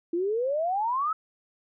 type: exponential sweep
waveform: sine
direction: up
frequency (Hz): 330.5 to 1318.5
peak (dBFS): -24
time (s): 0.13-1.13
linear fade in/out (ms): 5
effects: none